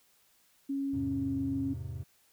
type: tone with pitch glide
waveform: sine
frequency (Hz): 275.9 to 272.6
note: C#4 to C#4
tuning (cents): -8 to -29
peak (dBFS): -30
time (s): 0.69-1.74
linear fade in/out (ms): 10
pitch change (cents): -21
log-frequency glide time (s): 0.9-1.37
type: chord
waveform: triangle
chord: E augmented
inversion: none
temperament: equal with one note detuned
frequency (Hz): 83.36 / 103.83 / 130.81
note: E2 / G#2 / B#2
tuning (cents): +20 / 0 / 0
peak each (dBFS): -39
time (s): 0.93-2.04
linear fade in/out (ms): 10
effects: white hiss -67 dBFS RMS until 2.32 s